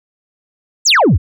sine exponential sweep, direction down, 8260 to 63.7 Hz, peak -5 dBFS, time 0.85-1.18 s, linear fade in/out 20 ms, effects tanh soft clip ceiling -5 dBFS

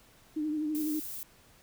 sine tone with vibrato, 305.1 Hz, D#4, 34 cents flat, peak -29 dBFS, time 0.36-1 s, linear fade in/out 10 ms, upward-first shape triangle, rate 12 Hz, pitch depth 52 cents each way
violet noise, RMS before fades -40 dBFS, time 0.75-1.23 s, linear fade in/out 0 ms
effects pink hiss -60 dBFS RMS until 1.62 s

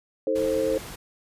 sine chord, A diminished, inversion second, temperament just, 316.8 / 440 / 528 Hz, Eb4 / A4 / C5, +31 / 0 / +16 cents, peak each -29 / -26 / -24 dBFS, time 0.27-0.78 s, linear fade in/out 2 ms
pink noise, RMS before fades -39 dBFS, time 0.35-0.96 s, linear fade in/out 10 ms
effects resampled to 32000 Hz

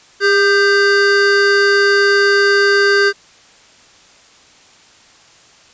square tone pair together, 403 / 1568 Hz, G4 / G6, +48 / 0 cents, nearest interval 2 octaves, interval 2352 cents, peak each -13 dBFS, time 0.2-3.13 s, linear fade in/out 50 ms, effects white hiss -46 dBFS RMS until 5.73 s + resampled to 16000 Hz

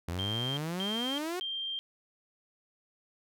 sawtooth exponential sweep, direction up, 82.41 to 375.1 Hz, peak -29 dBFS, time 0.08-1.4 s, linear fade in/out 5 ms
sine tone bursts, 3174 Hz, G7, 21 cents sharp, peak -33 dBFS, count 3, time 0.19-1.79 s, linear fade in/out 0 ms, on 380 ms, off 230 ms
effects none

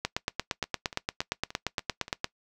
two click trains, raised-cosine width 0.2 ms, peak -10 / -23 dBFS, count 20 / 6, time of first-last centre 0.05-2.244 / 0.64-2.081 s, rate 8.66 / 3.47 Hz, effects noise-tail reverb RT60 0.1 s tail -21 dB re dry

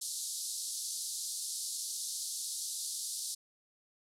white band-pass noise, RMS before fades -39 dBFS, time 0.01-3.35 s, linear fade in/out 10 ms, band 3900 to 11000 Hz, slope 48 dB/octave, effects none

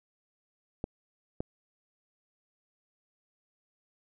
clicks, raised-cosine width 2 ms, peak -19 dBFS, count 2, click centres 0.841 / 1.405 s, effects none

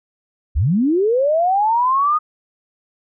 sine linear sweep, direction up, 51.91 to 1250 Hz, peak -13 dBFS, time 0.55-2.19 s, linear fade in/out 20 ms, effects none

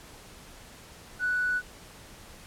triangle tone with tanh clipping, 1480 Hz, F#6, in tune, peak -24 dBFS, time 1.19-1.62 s, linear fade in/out 50 ms, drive 1 dB, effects pink hiss -49 dBFS RMS until 2.46 s + low-pass 12000 Hz 12 dB/octave

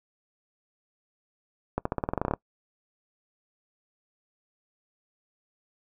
accelerating click train, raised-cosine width 1 ms, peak -12 dBFS, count 13, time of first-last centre 1.78-2.337 s, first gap 74 ms, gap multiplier 0.91, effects noise-tail reverb RT60 0.1 s tail -23 dB re dry

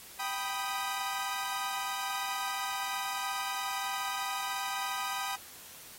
sawtooth chord, G augmented, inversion none, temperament equal, 784 / 987.8 / 1244.5 Hz, G5 / B5 / D#6, 0 / 0 / 0 cents, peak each -34 dBFS, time 0.19-5.36 s, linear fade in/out 10 ms, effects white hiss -50 dBFS RMS until 5.98 s + AAC 48 kbps

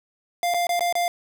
square tone with dropouts, 698.5 Hz, F5, in tune, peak -21 dBFS, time 0.43-1.08 s, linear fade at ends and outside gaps 1 ms, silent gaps 0.539-0.544 / 0.669-0.692 / 0.794-0.807 / 0.926-0.953 s, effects none

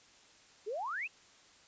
sine exponential sweep, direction up, 385.1 to 2794 Hz, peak -35 dBFS, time 0.66-1.08 s, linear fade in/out 20 ms, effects white hiss -61 dBFS RMS until 1.67 s + resampled to 16000 Hz

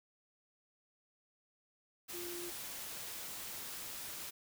sine tone in noise, 349.2 Hz, F4, in tune, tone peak -44 dBFS, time 2.13-2.51 s, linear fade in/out 20 ms, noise white, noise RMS -45 dBFS, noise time 2.08-4.31 s, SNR -2 dB, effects none

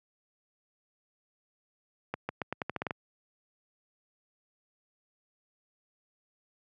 accelerating click train, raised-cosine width 0.5 ms, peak -17 dBFS, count 10, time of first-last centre 2.14-2.908 s, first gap 150 ms, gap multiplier 0.85, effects high-pass 100 Hz 12 dB/octave

